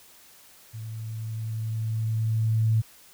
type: tone with level ramp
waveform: sine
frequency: 111.1 Hz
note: A2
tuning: 17 cents sharp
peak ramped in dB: -34 to -18 dBFS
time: 0.73-2.82 s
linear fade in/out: 20 ms
effects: white hiss -53 dBFS RMS until 3.13 s